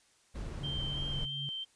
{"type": "noise", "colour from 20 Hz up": "brown", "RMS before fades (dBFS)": -39, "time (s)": [0.34, 1.26], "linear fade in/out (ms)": 20}
{"type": "tone with tremolo", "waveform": "sine", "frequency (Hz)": 140.8, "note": "C#3", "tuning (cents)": 27, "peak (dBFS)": -38, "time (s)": [0.59, 1.49], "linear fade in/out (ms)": 0, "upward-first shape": "triangle", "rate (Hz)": 3.8, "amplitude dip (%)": 45}
{"type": "tone with vibrato", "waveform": "sine", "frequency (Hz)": 3136, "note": "G7", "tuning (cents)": 0, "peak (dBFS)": -36, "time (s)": [0.63, 1.65], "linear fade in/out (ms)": 20, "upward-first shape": "square", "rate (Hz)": 3, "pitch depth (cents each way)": 8}
{"effects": ["white hiss -67 dBFS RMS until 1.75 s", "resampled to 22050 Hz"]}